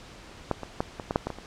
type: clicks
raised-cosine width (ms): 1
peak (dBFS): -10 / -20 / -11 / -19 / -14 / -7 / -15 / -19 / -27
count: 9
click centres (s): 0.513 / 0.633 / 0.805 / 0.998 / 1.109 / 1.159 / 1.27 / 1.303 / 1.386
effects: pink hiss -47 dBFS RMS until 1.46 s + low-pass 6000 Hz 12 dB/octave